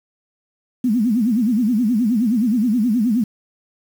sine tone with vibrato, 229 Hz, A#3, 31 cents flat, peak -14 dBFS, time 0.84-3.24 s, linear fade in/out 5 ms, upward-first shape sine, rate 9.5 Hz, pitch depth 200 cents each way, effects 7-bit

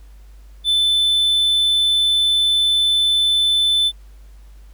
triangle tone, 3520 Hz, A7, in tune, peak -12 dBFS, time 0.64-3.92 s, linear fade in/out 50 ms, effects added 50 Hz sine -39 dBFS peak until 4.73 s + pink hiss -57 dBFS RMS until 4.73 s

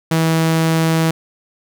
sawtooth tone, 162.2 Hz, E3, 28 cents flat, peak -9 dBFS, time 0.11-1.11 s, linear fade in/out 5 ms, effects none

